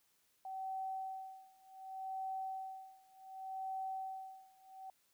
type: tone with tremolo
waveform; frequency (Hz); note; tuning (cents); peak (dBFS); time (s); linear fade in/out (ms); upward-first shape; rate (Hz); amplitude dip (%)
sine; 764; G5; -45; -38; 0.45-4.9; 2; sine; 0.67; 95
effects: white hiss -75 dBFS RMS until 5.13 s